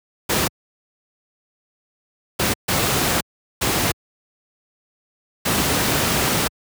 pink noise bursts at uneven times, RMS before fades -19 dBFS, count 5, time 0.29-0.48 / 2.39-2.54 / 2.68-3.21 / 3.61-3.92 / 5.45-6.48 s, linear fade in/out 10 ms, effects high-pass 80 Hz 12 dB/octave

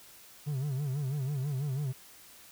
triangle tone with vibrato, 138.6 Hz, C#3, in tune, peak -28 dBFS, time 0.46-1.93 s, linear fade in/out 20 ms, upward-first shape sine, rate 6.1 Hz, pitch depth 140 cents each way, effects white hiss -54 dBFS RMS until 2.51 s

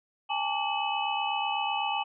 sine tone cluster, 814 / 882 / 1154 / 2571 / 2975 Hz, G#5 / A5 / D6 / E7 / F#7, -35 / +4 / -31 / -44 / +9 cents, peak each -31 / -32 / -37 / -35 / -35 dBFS, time 0.29-2.04 s, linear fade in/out 20 ms, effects none

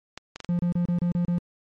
clicks, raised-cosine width 0.2 ms, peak -18 dBFS, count 4, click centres 0.176 / 0.36 / 0.403 / 0.446 s
triangle tone bursts, 174.61 Hz, F3, in tune, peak -19 dBFS, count 7, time 0.49-1.382 s, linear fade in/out 0 ms, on 100 ms, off 32 ms
effects MP3 48 kbps

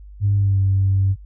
sine tone with pitch glide, 100.9 to 96.79 Hz, G#2 to G2, -49 to -21 cents, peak -13 dBFS, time 0.2-1.16 s, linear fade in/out 50 ms, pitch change -72 cents, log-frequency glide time 0.34-0.6 s, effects tanh soft clip ceiling -9 dBFS + added 50 Hz sine -37 dBFS peak until 1.25 s

